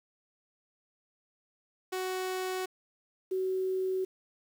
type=tone pair in turn; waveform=sawtooth / sine; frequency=372.2 / 375.7 Hz; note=F#4 / F#4; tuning=+10 / +26 cents; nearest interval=unison; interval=16 cents; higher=second; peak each=-28 dBFS; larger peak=neither; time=1.92-2.66 / 3.31-4.05 s; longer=neither; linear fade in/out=10 ms; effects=9-bit